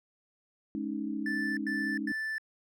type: chord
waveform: sine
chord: Ab suspended fourth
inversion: none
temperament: equal with one note detuned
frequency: 212 / 277.2 / 311.1 Hz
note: Ab3 / Db4 / Eb4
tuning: +36 / 0 / 0 cents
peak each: -36 dBFS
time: 0.75-2.12 s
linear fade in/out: 0 ms
type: tone bursts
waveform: triangle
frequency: 1760 Hz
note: A6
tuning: in tune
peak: -30 dBFS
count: 3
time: 1.26-2.382 s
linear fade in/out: 2 ms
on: 310 ms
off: 96 ms
effects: none